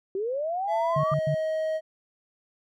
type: linear sweep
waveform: sine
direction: up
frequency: 370 to 1202 Hz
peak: -26 dBFS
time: 0.15-1.14 s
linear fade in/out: 2 ms
type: tone with pitch glide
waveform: triangle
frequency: 669 to 631.5 Hz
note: E5 to D#5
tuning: +25 to +26 cents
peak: -23 dBFS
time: 0.67-1.81 s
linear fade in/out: 50 ms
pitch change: -99 cents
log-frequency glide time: 0.92-1 s
type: tone bursts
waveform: sine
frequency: 147.4 Hz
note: D3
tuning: 7 cents sharp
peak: -24 dBFS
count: 3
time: 0.96-1.346 s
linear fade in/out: 5 ms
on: 78 ms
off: 76 ms
effects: none